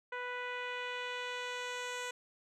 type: tone with low-pass filter sweep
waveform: 10% pulse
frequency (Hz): 493.9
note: B4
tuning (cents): 0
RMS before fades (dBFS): -40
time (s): 0.12-2.11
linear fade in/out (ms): 5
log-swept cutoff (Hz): 1800 to 7700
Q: 1.2
effects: none